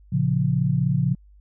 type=chord; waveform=sine; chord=Bb minor; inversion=none; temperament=equal with one note detuned; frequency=114.54 / 138.59 / 174.61 Hz; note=Bb2 / Db3 / F3; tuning=-30 / 0 / 0 cents; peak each=-25 / -21 / -23 dBFS; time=0.12-1.15 s; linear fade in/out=10 ms; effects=added 50 Hz sine -48 dBFS peak until 1.4 s